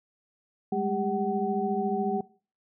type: tone cluster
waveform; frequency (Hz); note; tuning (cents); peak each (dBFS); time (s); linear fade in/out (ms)
sine; 196.7 / 210.7 / 398.9 / 753; G3 / G#3 / G4 / F#5; +6 / +25 / +30 / +30; -33 / -31 / -30 / -30; 0.72-2.21; 5
effects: noise-tail reverb RT60 0.4 s tail -21 dB re dry